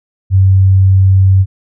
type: tone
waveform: sine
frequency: 95.5 Hz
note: G2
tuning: 45 cents flat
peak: -4 dBFS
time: 0.3-1.46 s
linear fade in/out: 50 ms
effects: none